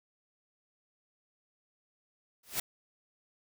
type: noise with exponential growth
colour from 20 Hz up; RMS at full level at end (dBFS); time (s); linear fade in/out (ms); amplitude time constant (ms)
white; -28; 2.43-2.6; 5; 36
effects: none